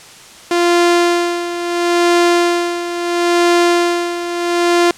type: tone with tremolo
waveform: sawtooth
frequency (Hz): 346.9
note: F4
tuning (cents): -12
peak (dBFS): -5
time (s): 0.51-4.91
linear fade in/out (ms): 2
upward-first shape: sine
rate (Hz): 0.74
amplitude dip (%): 70
effects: white hiss -38 dBFS RMS until 4.97 s + low-pass 8000 Hz 12 dB/octave